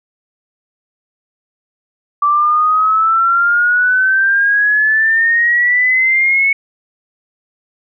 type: exponential sweep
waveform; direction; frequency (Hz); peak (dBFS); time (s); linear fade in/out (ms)
sine; up; 1161 to 2217; -9; 2.22-6.53; 5
effects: none